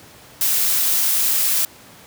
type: noise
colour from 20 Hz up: blue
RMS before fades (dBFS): -18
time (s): 0.41-1.65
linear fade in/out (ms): 2
effects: pink hiss -44 dBFS RMS until 2.06 s + high-pass 100 Hz 12 dB/octave